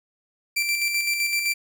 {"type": "tone with tremolo", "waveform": "sawtooth", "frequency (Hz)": 2349, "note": "D7", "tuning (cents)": 0, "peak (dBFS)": -17, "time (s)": [0.56, 1.54], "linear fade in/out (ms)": 10, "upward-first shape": "square", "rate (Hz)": 7.8, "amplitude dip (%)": 40, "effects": []}